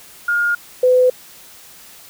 sine tone pair in turn, 1420 / 504.7 Hz, F6 / B4, +28 / +38 cents, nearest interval octave + tritone, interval 1790 cents, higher first, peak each -14 / -9 dBFS, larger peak second, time 0.28-0.55 / 0.83-1.1 s, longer neither, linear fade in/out 5 ms, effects white hiss -42 dBFS RMS until 2.09 s

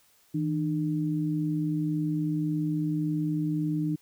sine tone pair together, 160 / 301.8 Hz, D#3 / D4, +49 / +47 cents, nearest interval major seventh, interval 1098 cents, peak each -28 dBFS, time 0.34-3.96 s, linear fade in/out 10 ms, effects white hiss -63 dBFS RMS until 4.01 s

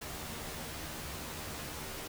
pink noise with comb filter, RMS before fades -42 dBFS, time 0.01-2.08 s, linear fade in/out 10 ms, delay 13 ms, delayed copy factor +0.65, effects none

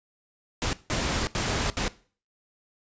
pink noise bursts at uneven times, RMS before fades -27 dBFS, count 4, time 0.62-0.73 / 0.9-1.27 / 1.35-1.7 / 1.77-1.88 s, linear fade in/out 0 ms, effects noise-tail reverb RT60 0.4 s tail -18 dB re dry + resampled to 16000 Hz

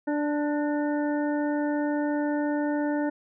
harmonic tone with a mistuned harmonic, 294.3 Hz, D4, 4 cents sharp, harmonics 1 / 2 / 3 / 5 / 6, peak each -25 / -31 / -35 / -39 / -41 dBFS, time 0.07-3.1 s, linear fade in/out 10 ms, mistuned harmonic 6, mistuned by +34 cents, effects none

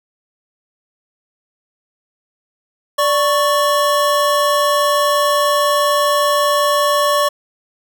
square tone pair together, 585.8 / 1108.7 Hz, D5 / C#6, -5 / 0 cents, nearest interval major seventh, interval 1105 cents, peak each -16 dBFS, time 2.98-7.29 s, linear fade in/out 10 ms, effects none

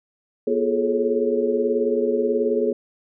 sine tone cluster, 242 / 350.2 / 421 / 439.5 / 548 Hz, B3 / F4 / G#4 / A4 / C#5, -35 / +5 / +24 / -2 / -20 cents, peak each -26 / -27 / -21 / -26 / -27 dBFS, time 0.47-2.73 s, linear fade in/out 5 ms, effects none

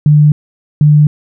sine tone pair in turn, 149.3 / 149.3 Hz, D3 / D3, +29 / +29 cents, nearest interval unison, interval 0 cents, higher neither, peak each -3 dBFS, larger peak neither, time 0.06-0.32 / 0.81-1.07 s, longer neither, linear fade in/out 2 ms, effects none

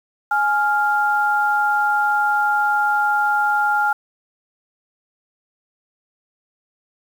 sine tone pair together, 834.9 / 1396.9 Hz, G#5 / F6, +9 / 0 cents, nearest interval major sixth, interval 891 cents, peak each -18 dBFS, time 0.31-3.93 s, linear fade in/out 5 ms, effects 7-bit

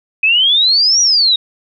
sine exponential two-way sweep, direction up then down, 2510 to 5850 to 3726 Hz, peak -8 dBFS, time 0.23-1.36 s, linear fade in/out 5 ms, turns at 1.01 s, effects none

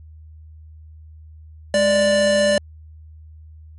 square tone pair together, 207.7 / 587.5 Hz, G#3 / D5, 0 / +1 cents, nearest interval octave + tritone, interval 1801 cents, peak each -24 / -15 dBFS, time 1.74-2.58 s, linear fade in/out 2 ms, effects added 78 Hz sine -39 dBFS peak until 3.78 s + MP3 48 kbps

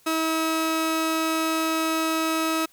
sawtooth tone pair together, 321.5 / 643 Hz, E4 / E5, -43 / -43 cents, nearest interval octave, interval 1200 cents, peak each -20 dBFS, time 0.06-2.66 s, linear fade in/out 10 ms, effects white hiss -58 dBFS RMS until 2.72 s

